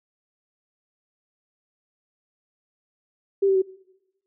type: tone with pitch steps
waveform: sine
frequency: 394 / 385.9 / 378 Hz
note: G4 / G4 / F#4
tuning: +9 / -27 / +37 cents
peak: -16 dBFS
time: 3.42-3.621 s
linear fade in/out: 10 ms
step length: 67 ms
effects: noise-tail reverb RT60 1.0 s tail -23 dB re dry